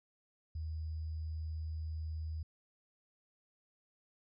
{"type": "tone with sample-and-hold", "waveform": "sine", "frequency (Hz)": 79.2, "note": "D#2", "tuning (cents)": 31, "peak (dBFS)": -37, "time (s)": [0.55, 2.43], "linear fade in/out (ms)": 5, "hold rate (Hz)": 4900, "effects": ["resampled to 16000 Hz"]}